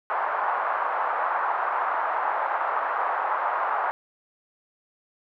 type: band-pass noise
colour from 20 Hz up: pink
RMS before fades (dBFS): -26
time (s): 0.1-3.91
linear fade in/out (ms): 0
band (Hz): 780 to 1300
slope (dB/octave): 24
effects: none